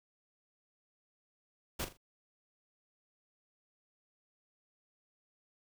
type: noise with echo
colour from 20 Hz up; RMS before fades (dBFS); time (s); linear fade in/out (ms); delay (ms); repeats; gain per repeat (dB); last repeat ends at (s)
pink; -36; 1.79-1.85; 10; 41; 3; -10; 1.973
effects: none